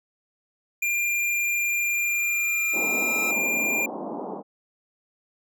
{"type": "tone", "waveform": "square", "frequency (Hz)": 2396, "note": "D7", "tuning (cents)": 34, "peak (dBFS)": -23, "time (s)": [0.82, 3.86], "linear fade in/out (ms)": 5}
{"type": "tone with exponential growth", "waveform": "sawtooth", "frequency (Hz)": 1300, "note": "E6", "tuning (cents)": -24, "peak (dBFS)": -30, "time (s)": [1.24, 3.31], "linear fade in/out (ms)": 2, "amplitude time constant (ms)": 450}
{"type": "band-pass noise", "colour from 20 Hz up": "pink", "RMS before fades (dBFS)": -33, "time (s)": [2.72, 4.43], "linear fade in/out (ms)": 50, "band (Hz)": [200, 980], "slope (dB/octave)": 48}
{"effects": []}